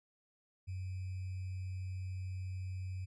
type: tone with sample-and-hold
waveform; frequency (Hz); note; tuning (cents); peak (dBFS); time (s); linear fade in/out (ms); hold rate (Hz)
sine; 93.1; F#2; +11; -38; 0.67-3.06; 20; 2450
effects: resampled to 22050 Hz